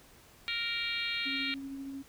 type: harmonic tone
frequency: 466.2 Hz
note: A#4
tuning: in tune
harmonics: 3 / 4 / 5 / 6 / 7 / 8 / 9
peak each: -43 / -42 / -35 / -40 / -41 / -39 / -41 dBFS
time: 0.48-1.54 s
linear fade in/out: 0 ms
type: tone with tremolo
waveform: sine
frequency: 273.4 Hz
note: C#4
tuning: 24 cents flat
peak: -37 dBFS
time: 1.25-2.03 s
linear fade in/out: 20 ms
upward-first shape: sine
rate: 13 Hz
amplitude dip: 25%
effects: pink hiss -58 dBFS RMS until 2.08 s